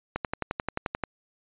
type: click train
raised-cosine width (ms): 0.5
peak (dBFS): -13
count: 11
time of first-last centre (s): 0.16-1.037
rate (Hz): 11.4
effects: resampled to 8000 Hz